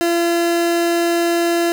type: tone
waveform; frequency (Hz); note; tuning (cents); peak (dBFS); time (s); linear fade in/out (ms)
30% pulse; 340.7; F4; -43; -12; 0.01-1.72; 0
effects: none